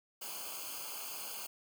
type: noise with comb filter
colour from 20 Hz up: white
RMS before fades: -43 dBFS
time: 0.21-1.47 s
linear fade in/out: 10 ms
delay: 0.53 ms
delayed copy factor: -1
effects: none